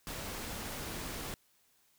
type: noise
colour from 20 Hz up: pink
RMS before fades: -41 dBFS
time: 0.07-1.34 s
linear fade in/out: 0 ms
effects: white hiss -70 dBFS RMS until 1.98 s